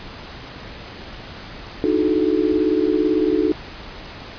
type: tone cluster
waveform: sine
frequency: 299.7 / 317.7 / 364.8 / 431.8 Hz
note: D4 / D#4 / F#4 / A4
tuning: +35 / +36 / -24 / -33 cents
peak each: -21 dBFS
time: 1.84-3.52 s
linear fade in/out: 0 ms
effects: pink hiss -36 dBFS RMS until 4.38 s + resampled to 11025 Hz